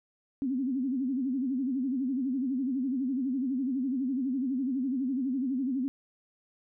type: tone with vibrato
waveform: sine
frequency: 261.6 Hz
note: C4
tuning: in tune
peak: -27 dBFS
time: 0.42-5.88 s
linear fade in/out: 0 ms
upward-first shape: sine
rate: 12 Hz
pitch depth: 130 cents each way
effects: none